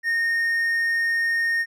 triangle tone, 1843 Hz, A#6, 20 cents flat, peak -18 dBFS, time 0.03-1.66 s, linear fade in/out 50 ms, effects none

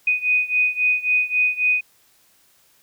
sine beating tone pair, 2489 / 2492.7 Hz, D#7 / D#7, 0 / +3 cents, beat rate 3.7 Hz, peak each -19 / -21 dBFS, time 0.07-1.81 s, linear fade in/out 5 ms, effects white hiss -58 dBFS RMS until 2.82 s

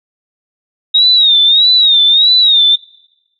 sine tone with vibrato, 3750 Hz, A#7, 10 cents sharp, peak -5 dBFS, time 0.94-2.76 s, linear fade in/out 10 ms, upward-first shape sine, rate 1.6 Hz, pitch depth 110 cents each way, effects noise-tail reverb RT60 1.0 s tail -25 dB re dry

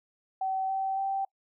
sine tone with pitch steps, 764 / 771.5 / 779.2 Hz, G5 / G5 / G5, -45 / -28 / -11 cents, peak -27 dBFS, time 0.41-1.25 s, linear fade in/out 5 ms, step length 280 ms, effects noise-tail reverb RT60 0.1 s tail -25 dB re dry

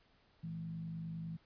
sine tone with frequency modulation, 164.81 Hz, E3, in tune, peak -40 dBFS, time 0.43-1.37 s, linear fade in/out 10 ms, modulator 50.2 Hz, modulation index 0.51, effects pink hiss -70 dBFS RMS until 1.45 s + resampled to 11025 Hz

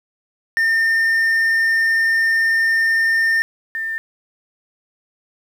triangle / sine tone pair in turn, 1811 / 1797.5 Hz, A6 / A6, +49 / +36 cents, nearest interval unison, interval 13 cents, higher first, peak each -12 / -21 dBFS, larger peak first, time 0.57-3.42 / 3.75-3.98 s, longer first, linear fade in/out 0 ms, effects 8-bit

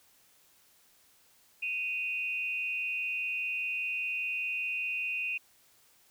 sine tone pair together, 2500 / 2745 Hz, D#7 / F7, +8 / -31 cents, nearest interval major second, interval 161 cents, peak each -32 / -36 dBFS, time 1.62-5.38 s, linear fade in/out 10 ms, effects white hiss -64 dBFS RMS until 6.1 s

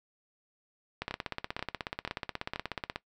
two click trains, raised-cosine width 0.3 ms, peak -17 / -18 dBFS, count 33 / 4, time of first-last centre 1.02-2.959 / 1.11-2.559 s, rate 16.5 / 2.07 Hz, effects noise-tail reverb RT60 0.1 s tail -18 dB re dry

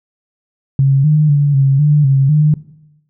sine tone with pitch steps, 136.6 / 152.3 / 144 / 136.4 / 148.5 / 135.9 / 151.5 Hz, C#3 / D#3 / D3 / C#3 / D3 / C#3 / D#3, -25 / -37 / -34 / -28 / +20 / -34 / -46 cents, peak -7 dBFS, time 0.79-2.54 s, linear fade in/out 2 ms, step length 250 ms, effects noise-tail reverb RT60 0.9 s tail -18 dB re dry

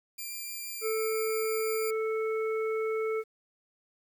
5% pulse tone, 2379 Hz, D7, 22 cents sharp, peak -27 dBFS, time 0.18-1.91 s, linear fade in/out 10 ms
harmonic tone, 440 Hz, A4, in tune, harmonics 1 / 3 / 5, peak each -28 / -39 / -41 dBFS, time 0.81-3.24 s, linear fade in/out 50 ms
effects 10-bit

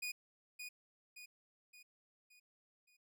sawtooth tone with echo, 2465 Hz, D#7, 17 cents flat, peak -36 dBFS, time 0.02-0.12 s, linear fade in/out 10 ms, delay 570 ms, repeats 5, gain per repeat -6 dB, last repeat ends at 2.97 s, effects none

